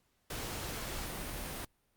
pink noise, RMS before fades -40 dBFS, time 0.3-1.65 s, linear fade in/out 5 ms, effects pink hiss -75 dBFS RMS until 1.96 s + Opus 48 kbps

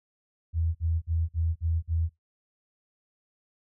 sine tone bursts, 82.41 Hz, E2, in tune, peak -23 dBFS, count 6, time 0.53-2.095 s, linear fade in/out 50 ms, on 220 ms, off 49 ms, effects noise-tail reverb RT60 0.2 s tail -23 dB re dry

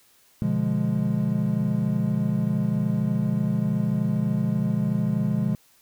triangle chord, B diminished seventh, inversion none, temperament equal, 123.47 / 146.83 / 174.61 / 207.7 Hz, B2 / D3 / F3 / Ab3, 0 / 0 / 0 / 0 cents, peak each -26 / -26 / -25 / -23 dBFS, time 0.42-5.55 s, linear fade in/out 0 ms, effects white hiss -59 dBFS RMS until 5.81 s

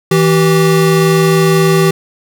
square tone pair together, 162.46 / 386.4 Hz, E3 / G4, -25 / -25 cents, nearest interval octave + minor third, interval 1500 cents, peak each -11 dBFS, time 0.11-1.91 s, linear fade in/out 5 ms, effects none

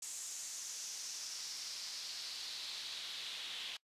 pink noise with band-pass filter sweep, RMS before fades -45 dBFS, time 0.02-3.77 s, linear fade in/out 5 ms, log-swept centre 7300 to 3300 Hz, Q 3.2, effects noise-tail reverb RT60 0.1 s tail -22 dB re dry + resampled to 32000 Hz

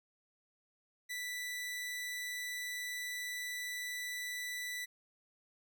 sawtooth tone, 1975.5 Hz, B6, in tune, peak -35 dBFS, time 1.09-4.86 s, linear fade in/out 20 ms, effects none

